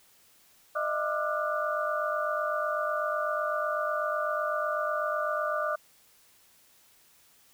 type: tone cluster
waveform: sine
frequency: 610 / 658 / 1190 / 1365 / 1462 Hz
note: D#5 / E5 / D6 / F6 / F#6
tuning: -34 / -3 / +22 / -40 / -21 cents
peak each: -31 / -37 / -31 / -39 / -35 dBFS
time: 0.75-5.76 s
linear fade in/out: 10 ms
effects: white hiss -61 dBFS RMS until 7.53 s